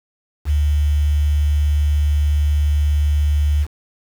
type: tone with quantisation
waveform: sine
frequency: 73.6 Hz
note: D2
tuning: 4 cents sharp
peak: -13 dBFS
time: 0.45-3.67 s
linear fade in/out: 50 ms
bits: 6
effects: none